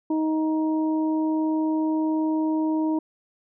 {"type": "harmonic tone", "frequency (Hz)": 313.8, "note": "D#4", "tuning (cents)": 15, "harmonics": [1, 2, 3], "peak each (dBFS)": [-21, -34, -33], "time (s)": [0.1, 2.99], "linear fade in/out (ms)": 5, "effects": []}